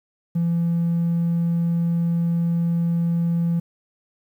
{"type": "tone", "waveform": "triangle", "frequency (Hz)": 169.3, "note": "E3", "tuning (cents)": 46, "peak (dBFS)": -15, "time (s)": [0.35, 3.6], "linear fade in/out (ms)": 10, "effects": ["tanh soft clip ceiling -14 dBFS", "9-bit"]}